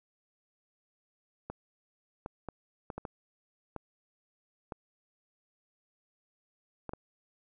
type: clicks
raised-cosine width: 1 ms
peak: -24 dBFS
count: 10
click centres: 1.5 / 2.261 / 2.487 / 2.902 / 2.98 / 3.052 / 3.763 / 4.722 / 6.893 / 6.935 s
effects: none